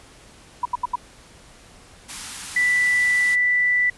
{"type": "tone bursts", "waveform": "sine", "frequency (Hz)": 982, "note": "B5", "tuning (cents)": -10, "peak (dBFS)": -18, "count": 4, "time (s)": [0.63, 0.957], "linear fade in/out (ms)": 5, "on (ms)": 24, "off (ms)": 77}
{"type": "band-stop noise", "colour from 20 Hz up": "white", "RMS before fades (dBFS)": -33, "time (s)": [2.08, 3.36], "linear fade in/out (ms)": 20, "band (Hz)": [310, 760], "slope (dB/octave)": 96}
{"type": "tone", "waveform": "sine", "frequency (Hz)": 1975.5, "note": "B6", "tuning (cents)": 0, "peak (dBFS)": -16, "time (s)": [2.56, 3.9], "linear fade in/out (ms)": 5}
{"effects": ["pink hiss -48 dBFS RMS until 3.97 s", "resampled to 24000 Hz"]}